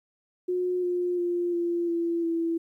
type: tone with pitch steps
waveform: sine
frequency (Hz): 361.6 / 355.6 / 349.7 / 343.9 / 338.2 / 332.5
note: F#4 / F4 / F4 / F4 / E4 / E4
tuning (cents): -40 / +31 / +2 / -27 / +44 / +15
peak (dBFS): -24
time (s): 0.48-2.58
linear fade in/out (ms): 10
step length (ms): 350
effects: 11-bit